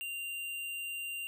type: tone with hard clipping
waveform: sine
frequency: 2781 Hz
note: F7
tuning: 8 cents flat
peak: -38 dBFS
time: 0.01-1.27 s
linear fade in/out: 0 ms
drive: 14 dB
effects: none